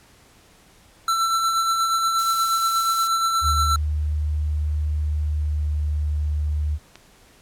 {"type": "tone with tremolo", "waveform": "square", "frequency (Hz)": 1339, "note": "E6", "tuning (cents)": 27, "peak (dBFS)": -18, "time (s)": [1.08, 3.76], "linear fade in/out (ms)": 2, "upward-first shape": "sine", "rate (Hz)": 8.4, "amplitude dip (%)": 35}
{"type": "noise", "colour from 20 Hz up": "violet", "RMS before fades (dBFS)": -28, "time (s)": [2.18, 3.08], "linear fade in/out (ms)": 10}
{"type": "tone with pitch glide", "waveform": "sine", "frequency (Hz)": [75.5, 75.02], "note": ["D2", "D2"], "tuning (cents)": [48, 37], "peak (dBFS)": -20, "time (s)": [3.41, 6.79], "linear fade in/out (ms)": 50, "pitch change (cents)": -11, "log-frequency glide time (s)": [5.24, 5.62]}
{"type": "click", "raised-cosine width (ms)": 0.2, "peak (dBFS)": -23, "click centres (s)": 6.956}
{"effects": ["pink hiss -53 dBFS RMS until 7.41 s", "low-pass 12000 Hz 12 dB/octave"]}